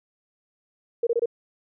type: tone bursts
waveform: sine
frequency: 468.8 Hz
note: A#4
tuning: 10 cents sharp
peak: -19 dBFS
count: 4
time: 1.03-1.258 s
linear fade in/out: 5 ms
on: 39 ms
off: 24 ms
effects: none